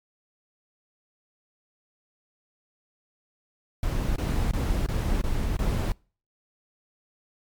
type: noise bursts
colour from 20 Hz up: brown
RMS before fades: -25 dBFS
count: 6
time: 3.83-5.92 s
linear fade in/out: 2 ms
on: 330 ms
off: 22 ms
effects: noise-tail reverb RT60 0.4 s tail -26 dB re dry + MP3 96 kbps